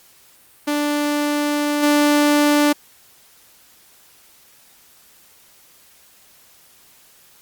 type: tone with level steps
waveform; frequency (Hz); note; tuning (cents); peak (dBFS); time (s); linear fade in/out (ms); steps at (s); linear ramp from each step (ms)
sawtooth; 293.7; D4; 0; -14 / -9; 0.67-2.73; 10; 1.82; 20
effects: white hiss -51 dBFS RMS until 7.41 s + Opus 48 kbps